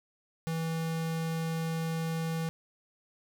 square tone, 163.1 Hz, E3, 18 cents flat, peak -31 dBFS, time 0.47-2.49 s, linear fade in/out 0 ms, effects none

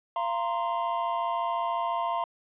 triangle chord, F suspended fourth, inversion none, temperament equal with one note detuned, 686.9 / 932.3 / 1046.5 Hz, F5 / Bb5 / C6, -29 / 0 / 0 cents, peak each -29 / -29 / -29 dBFS, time 0.16-2.24 s, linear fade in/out 2 ms, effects resampled to 8000 Hz

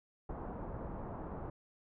pink low-pass noise, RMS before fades -43 dBFS, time 0.29-1.5 s, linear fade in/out 5 ms, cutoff 1100 Hz, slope 24 dB/octave, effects none

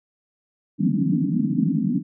pink band-pass noise, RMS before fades -21 dBFS, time 0.78-2.03 s, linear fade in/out 50 ms, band 150 to 300 Hz, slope 96 dB/octave, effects none

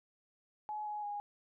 sine tone with pitch steps, 847 / 839 / 823 Hz, G#5 / G#5 / G#5, +34 / +17 / -16 cents, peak -37 dBFS, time 0.69-1.2 s, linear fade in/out 0 ms, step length 170 ms, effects none

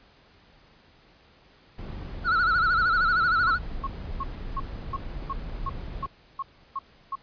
brown noise, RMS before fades -35 dBFS, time 1.78-6.07 s, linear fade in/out 5 ms
triangle tone with vibrato, 1391 Hz, F6, 7 cents flat, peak -18 dBFS, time 2.24-3.59 s, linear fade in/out 50 ms, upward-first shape sine, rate 13 Hz, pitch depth 110 cents each way
sine tone bursts, 1089 Hz, C#6, 31 cents flat, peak -27 dBFS, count 11, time 3.47-7.155 s, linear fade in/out 5 ms, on 35 ms, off 330 ms
effects pink hiss -57 dBFS RMS until 7.22 s + resampled to 11025 Hz

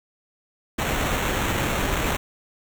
pink noise with sample-and-hold, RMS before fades -24 dBFS, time 0.78-2.17 s, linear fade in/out 10 ms, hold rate 4900 Hz, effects none

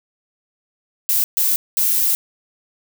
violet noise bursts at uneven times, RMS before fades -17 dBFS, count 3, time 1.09-1.24 / 1.37-1.56 / 1.77-2.15 s, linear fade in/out 0 ms, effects none

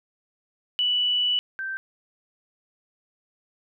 sine tone pair in turn, 2960 / 1559.4 Hz, F#7 / G6, 0 / -10 cents, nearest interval major seventh, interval 1110 cents, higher first, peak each -20 / -28 dBFS, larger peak first, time 0.79-1.39 / 1.59-1.77 s, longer first, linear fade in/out 0 ms, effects none

